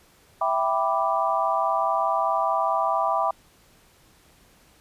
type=chord; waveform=sine; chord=E minor seventh; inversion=none; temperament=equal; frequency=659.3 / 784 / 987.8 / 1174.7 Hz; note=E5 / G5 / B5 / D6; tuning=0 / 0 / 0 / 0 cents; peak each=-26 dBFS; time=0.41-3.31 s; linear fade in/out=5 ms; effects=pink hiss -57 dBFS RMS until 4.8 s + resampled to 32000 Hz